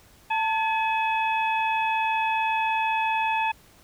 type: harmonic tone with a mistuned harmonic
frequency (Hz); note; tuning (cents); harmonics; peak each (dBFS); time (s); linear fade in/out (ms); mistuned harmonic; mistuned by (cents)
851; G#5; +42; 1 / 2 / 3 / 4; -23 / -34 / -28 / -40; 0.3-3.52; 10; 1; +75
effects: pink hiss -55 dBFS RMS until 3.83 s